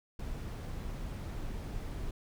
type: noise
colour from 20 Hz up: brown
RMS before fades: -39 dBFS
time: 0.19-2.11 s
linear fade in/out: 5 ms
effects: none

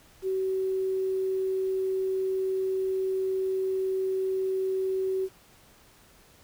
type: tone with quantisation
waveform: sine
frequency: 379.5 Hz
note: F#4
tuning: 44 cents sharp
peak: -25 dBFS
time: 0.22-5.29 s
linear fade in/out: 50 ms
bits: 9
effects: pink hiss -57 dBFS RMS until 6.43 s

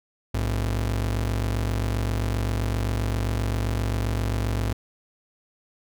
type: ring-modulated tone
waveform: 45% pulse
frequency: 82.41 Hz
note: E2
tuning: in tune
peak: -20 dBFS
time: 0.34-4.73 s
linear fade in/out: 5 ms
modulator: 23.8 Hz
effects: none

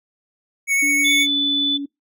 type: tone with vibrato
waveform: square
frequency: 2217 Hz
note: C#7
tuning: in tune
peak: -16 dBFS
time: 0.67-1.27 s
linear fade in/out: 50 ms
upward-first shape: triangle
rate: 9.6 Hz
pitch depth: 17 cents each way
type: tone with pitch glide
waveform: sine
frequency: 288 to 282.4 Hz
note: D4 to C#4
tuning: -34 to +32 cents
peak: -24 dBFS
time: 0.82-1.86 s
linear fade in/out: 10 ms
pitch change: -34 cents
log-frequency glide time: 1.17-1.34 s
type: tone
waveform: sine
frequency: 3488 Hz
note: A7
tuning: 16 cents flat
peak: -17 dBFS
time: 1.04-1.78 s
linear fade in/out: 20 ms
effects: noise-tail reverb RT60 0.2 s tail -25 dB re dry

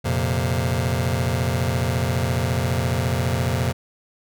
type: chord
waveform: sawtooth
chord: F suspended fourth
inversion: none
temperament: just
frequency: 87.31 / 116.41 / 130.96 Hz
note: F2 / Bb2 / C3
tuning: 0 / -2 / +2 cents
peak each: -20 dBFS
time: 0.04-3.73 s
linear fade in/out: 20 ms
effects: none

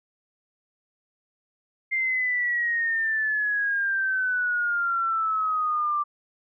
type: exponential sweep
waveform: sine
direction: down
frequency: 2104 to 1174.7 Hz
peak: -22 dBFS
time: 1.91-6.04 s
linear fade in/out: 20 ms
effects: none

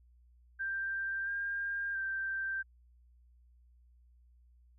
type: tone with pitch steps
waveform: sine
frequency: 1578 / 1604 / 1568 Hz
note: G6 / G6 / G6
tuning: +11 / +39 / 0 cents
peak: -33 dBFS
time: 0.59-2.63 s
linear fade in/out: 20 ms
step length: 680 ms
effects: added 60 Hz sine -60 dBFS peak until 4.78 s

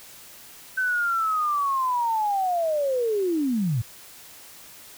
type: linear sweep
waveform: sine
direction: down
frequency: 1536 to 103.7 Hz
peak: -21 dBFS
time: 0.77-3.82 s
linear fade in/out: 10 ms
effects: white hiss -46 dBFS RMS until 4.97 s

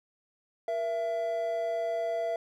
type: tone pair together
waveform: triangle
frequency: 472.2 / 667.8 Hz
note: A#4 / E5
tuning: +22 / +22 cents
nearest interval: tritone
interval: 600 cents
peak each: -34 / -27 dBFS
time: 0.68-2.36 s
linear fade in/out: 2 ms
effects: none

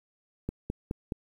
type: click train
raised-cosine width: 3 ms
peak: -18 dBFS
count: 4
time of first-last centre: 0.49-1.122 s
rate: 4.75 Hz
effects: 9-bit

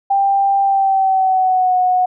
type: tone with pitch glide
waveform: sine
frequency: 790 to 732.9 Hz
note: G5 to F#5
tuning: +13 to -17 cents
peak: -11 dBFS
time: 0.1-2.06 s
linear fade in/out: 10 ms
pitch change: -130 cents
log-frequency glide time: 0.62-1.76 s
effects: none

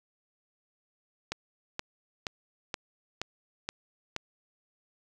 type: click train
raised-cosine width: 0.2 ms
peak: -15 dBFS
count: 7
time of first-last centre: 1.32-4.164 s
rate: 2.11 Hz
effects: none

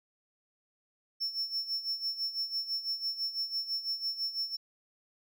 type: tone with tremolo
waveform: triangle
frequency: 5400 Hz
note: E8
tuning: 41 cents sharp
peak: -28 dBFS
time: 1.2-4.57 s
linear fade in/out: 20 ms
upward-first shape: sine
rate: 6 Hz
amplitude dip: 75%
effects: none

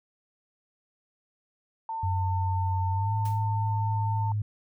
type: tone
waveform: sine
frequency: 898 Hz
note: A5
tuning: 35 cents sharp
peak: -30 dBFS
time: 1.89-4.32 s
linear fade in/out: 2 ms
type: tone with pitch glide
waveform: sine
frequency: 93.6 to 105.06 Hz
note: F#2 to G#2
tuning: +20 to +20 cents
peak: -25 dBFS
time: 2.03-4.42 s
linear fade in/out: 5 ms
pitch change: +200 cents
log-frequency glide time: 2.9-3.13 s
type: noise with exponential decay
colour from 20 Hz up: white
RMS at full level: -43 dBFS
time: 3.25-3.48 s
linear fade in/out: 5 ms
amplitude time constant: 49 ms
effects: none

